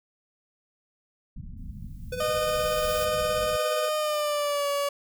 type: low-pass noise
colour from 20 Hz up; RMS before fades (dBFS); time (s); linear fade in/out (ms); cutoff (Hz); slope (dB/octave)
pink; -39; 1.36-3.57; 5; 220; 48
type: noise with exponential growth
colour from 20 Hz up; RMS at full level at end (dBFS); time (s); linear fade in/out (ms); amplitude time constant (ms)
blue; -36; 1.57-3.05; 5; 320
type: tone with tremolo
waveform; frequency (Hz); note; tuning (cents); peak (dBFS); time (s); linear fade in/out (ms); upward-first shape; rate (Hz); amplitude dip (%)
square; 500; B4; +21; -29; 2.12-3.89; 5; sine; 17; 60
type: tone with pitch glide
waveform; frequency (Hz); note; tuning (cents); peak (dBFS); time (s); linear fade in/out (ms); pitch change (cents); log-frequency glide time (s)
30% pulse; 613 to 568.7; D#5 to C#5; -26 to +44; -22; 2.2-4.89; 5; -130; 3.97-4.68
effects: none